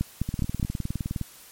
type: two click trains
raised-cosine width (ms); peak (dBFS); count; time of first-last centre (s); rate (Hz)
5; -12 / -16; 4 / 19; 0.01-0.629 / 0.29-1.213; 4.85 / 19.5
effects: white hiss -49 dBFS RMS until 1.51 s + MP3 64 kbps